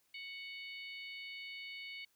harmonic tone, 740 Hz, F#5, in tune, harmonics 3 / 4 / 5 / 6, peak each -46 / -51 / -56 / -54 dBFS, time 0.14-2.05 s, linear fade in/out 5 ms, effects white hiss -75 dBFS RMS until 2.15 s

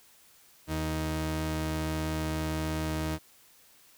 sawtooth tone pair together, 78.45 / 156.9 Hz, D#2 / D#3, +15 / +15 cents, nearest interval octave, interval 1200 cents, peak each -29 / -26 dBFS, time 0.67-3.19 s, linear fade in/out 50 ms, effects white hiss -59 dBFS RMS until 3.97 s

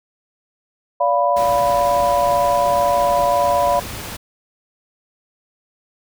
sine chord, B diminished, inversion first, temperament equal with one note detuned, 576.6 / 698.5 / 987.8 Hz, D5 / F5 / B5, -32 / 0 / 0 cents, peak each -18 dBFS, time 1-3.8 s, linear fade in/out 10 ms
pink noise, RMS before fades -30 dBFS, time 1.36-4.17 s, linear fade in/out 10 ms
effects none

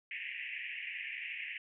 white band-pass noise, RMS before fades -42 dBFS, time 0.11-1.58 s, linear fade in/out 2 ms, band 1800 to 2800 Hz, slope 96 dB/octave, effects none

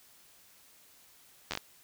slowing click train, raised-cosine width 0.2 ms, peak -16 dBFS, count 5, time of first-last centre 1.51-1.574 s, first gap 11 ms, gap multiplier 1.26, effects white hiss -60 dBFS RMS until 1.83 s

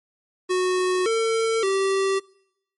square tone with pitch steps, 367.4 / 450.4 / 388 Hz, F#4 / A4 / G4, -12 / +40 / -18 cents, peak -20 dBFS, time 0.49-2.2 s, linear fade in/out 20 ms, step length 570 ms, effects noise-tail reverb RT60 0.8 s tail -24 dB re dry + MP3 48 kbps

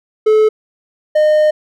triangle tone pair in turn, 432.1 / 611.1 Hz, A4 / D#5, -31 / -31 cents, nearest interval tritone, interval 600 cents, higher second, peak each -5 / -6 dBFS, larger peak first, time 0.26-0.49 / 1.15-1.51 s, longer second, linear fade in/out 10 ms, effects none

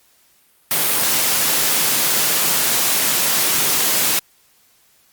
white high-pass noise, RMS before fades -17 dBFS, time 0.71-4.19 s, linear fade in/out 0 ms, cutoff 120 Hz, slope 24 dB/octave, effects white hiss -56 dBFS RMS until 5.12 s + Opus 48 kbps

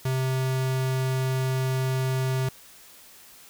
square tone, 130.81 Hz, C3, in tune, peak -24 dBFS, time 0.05-2.49 s, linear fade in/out 5 ms, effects white hiss -50 dBFS RMS until 3.49 s

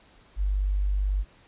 sine tone, 49 Hz, G1, in tune, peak -22 dBFS, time 0.36-1.25 s, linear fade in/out 50 ms, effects pink hiss -57 dBFS RMS until 1.47 s + resampled to 8000 Hz

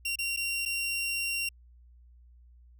sawtooth tone with dropouts, 2756 Hz, F7, 24 cents flat, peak -26 dBFS, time 0.05-1.49 s, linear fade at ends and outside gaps 5 ms, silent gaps 0.157-0.187 / 0.364-0.371 / 0.653-0.658 s, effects added 60 Hz sine -53 dBFS peak until 2.79 s

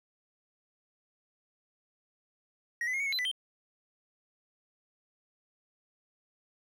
triangle tone with pitch steps, 1890 / 2010 / 2144 / 2234 / 2181 / 4039 / 1992 / 3148 Hz, A#6 / B6 / C7 / C#7 / C#7 / B7 / B6 / G7, +23 / +30 / +42 / +13 / -29 / +38 / +14 / +7 cents, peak -28 dBFS, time 2.81-3.314 s, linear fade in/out 2 ms, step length 63 ms, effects none

